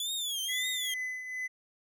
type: tone with vibrato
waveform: sawtooth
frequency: 3415 Hz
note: G#7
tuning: 48 cents sharp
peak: -29 dBFS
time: 0-0.94 s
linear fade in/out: 2 ms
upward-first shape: triangle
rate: 1.8 Hz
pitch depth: 170 cents each way
type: tone with tremolo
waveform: triangle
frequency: 2015 Hz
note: B6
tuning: 34 cents sharp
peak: -30 dBFS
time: 0.48-1.48 s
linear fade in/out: 20 ms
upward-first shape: triangle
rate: 2.3 Hz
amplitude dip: 60%
effects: none